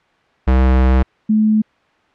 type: tone pair in turn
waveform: square / sine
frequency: 64.5 / 215.6 Hz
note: C2 / A3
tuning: -24 / -35 cents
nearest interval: octave + major sixth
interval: 2089 cents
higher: second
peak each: -10 dBFS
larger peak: neither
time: 0.47-1.03 / 1.29-1.62 s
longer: first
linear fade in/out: 10 ms
effects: white hiss -55 dBFS RMS until 2.14 s + low-pass 2000 Hz 12 dB/octave